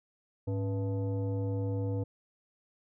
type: tone with frequency modulation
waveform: sine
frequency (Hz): 104.1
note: G#2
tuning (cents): +5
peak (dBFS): -29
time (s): 0.47-2.04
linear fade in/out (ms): 10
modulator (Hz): 384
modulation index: 0.77
effects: none